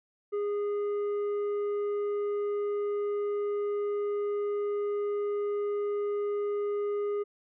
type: tone with tanh clipping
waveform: sine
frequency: 410.8 Hz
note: G#4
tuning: 19 cents flat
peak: -29 dBFS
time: 0.32-7.24 s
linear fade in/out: 20 ms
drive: 6 dB
effects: none